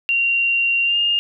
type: tone with pitch glide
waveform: sine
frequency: 2761 to 2824 Hz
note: F7 to F7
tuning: -20 to +19 cents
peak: -15 dBFS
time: 0.09-1.19 s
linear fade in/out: 0 ms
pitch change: +39 cents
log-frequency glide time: 0.84-0.98 s
effects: none